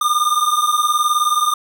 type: beating tone pair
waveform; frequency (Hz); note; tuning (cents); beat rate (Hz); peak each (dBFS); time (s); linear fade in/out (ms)
square; 1200 / 1219; D6 / D#6; +37 / -36; 19; -18; 0.01-1.54; 5
effects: none